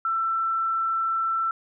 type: tone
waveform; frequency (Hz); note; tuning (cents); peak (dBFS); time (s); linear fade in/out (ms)
sine; 1337; E6; +24; -22; 0.05-1.51; 2
effects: none